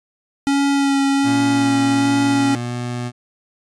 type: tone with vibrato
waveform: square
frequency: 277.8 Hz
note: C#4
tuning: 4 cents sharp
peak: -15 dBFS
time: 0.47-2.55 s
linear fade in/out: 0 ms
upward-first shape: sine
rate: 1.3 Hz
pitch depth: 15 cents each way
type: tone with pitch glide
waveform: 25% pulse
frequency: 116.54 to 121.98 Hz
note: A#2 to B2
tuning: 0 to -21 cents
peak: -19 dBFS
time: 1.23-3.12 s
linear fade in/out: 50 ms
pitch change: +79 cents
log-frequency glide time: 2.26-2.73 s
effects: resampled to 22050 Hz